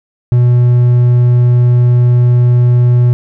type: tone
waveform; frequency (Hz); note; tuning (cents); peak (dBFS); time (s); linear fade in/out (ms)
triangle; 122.2; B2; -18; -3; 0.32-3.13; 0
effects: none